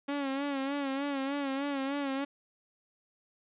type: tone with vibrato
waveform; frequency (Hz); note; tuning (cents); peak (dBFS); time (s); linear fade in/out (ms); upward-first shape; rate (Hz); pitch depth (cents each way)
sawtooth; 277.2; C#4; 0; -27; 0.08-2.25; 10; sine; 3.3; 63
effects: resampled to 8000 Hz + 11-bit